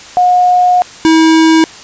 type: tone pair in turn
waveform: sine / square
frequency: 722 / 321.6 Hz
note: F#5 / E4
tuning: -43 / -43 cents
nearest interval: octave + major second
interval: 1400 cents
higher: first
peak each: -5 dBFS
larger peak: neither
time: 0.17-0.82 / 1.05-1.64 s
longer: first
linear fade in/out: 0 ms
effects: white hiss -32 dBFS RMS until 1.83 s + resampled to 16000 Hz